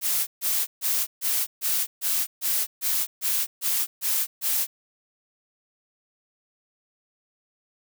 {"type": "noise bursts", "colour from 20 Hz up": "blue", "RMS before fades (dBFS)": -24, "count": 12, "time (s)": [0.01, 4.67], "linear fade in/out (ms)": 50, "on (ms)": 260, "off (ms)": 140, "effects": []}